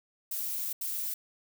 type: noise bursts at uneven times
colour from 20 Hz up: violet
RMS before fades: -34 dBFS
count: 2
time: 0.31-0.73 / 0.81-1.14 s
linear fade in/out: 5 ms
effects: none